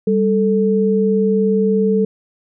sine tone pair together, 196.96 / 440 Hz, G3 / A4, +8 / 0 cents, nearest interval octave + major second, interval 1392 cents, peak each -15 dBFS, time 0.07-2.05 s, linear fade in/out 5 ms, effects none

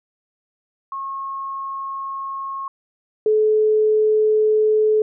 sine tone pair in turn, 1087 / 430.4 Hz, C#6 / A4, -34 / -38 cents, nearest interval octave + major third, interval 1604 cents, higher first, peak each -25 / -13 dBFS, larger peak second, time 0.92-2.68 / 3.26-5.02 s, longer neither, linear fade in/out 2 ms, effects none

